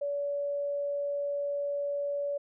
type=tone; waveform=sine; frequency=571 Hz; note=D5; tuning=49 cents flat; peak=-29 dBFS; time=0.01-2.38 s; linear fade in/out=10 ms; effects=none